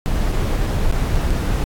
brown noise with dropouts, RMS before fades -18 dBFS, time 0.06-1.64 s, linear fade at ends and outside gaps 0 ms, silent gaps 0.319-0.324 / 0.913-0.925 / 1.156-1.16 / 1.301-1.305 s, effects AAC 64 kbps

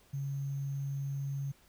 sine tone with sample-and-hold, 138.59 Hz, C#3, in tune, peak -33 dBFS, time 0.13-1.52 s, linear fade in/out 10 ms, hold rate 6300 Hz, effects pink hiss -64 dBFS RMS until 1.68 s

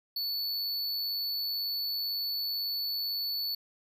square tone, 4451 Hz, C#8, 6 cents sharp, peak -31 dBFS, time 0.16-3.55 s, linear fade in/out 5 ms, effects none

